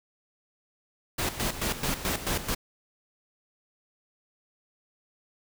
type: noise with tremolo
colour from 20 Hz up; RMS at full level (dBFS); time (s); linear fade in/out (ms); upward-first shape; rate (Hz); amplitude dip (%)
pink; -28; 1.18-2.55; 10; square; 4.6; 70
effects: none